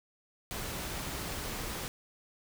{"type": "noise", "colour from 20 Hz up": "pink", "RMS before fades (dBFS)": -38, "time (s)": [0.51, 1.88], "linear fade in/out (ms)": 0, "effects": []}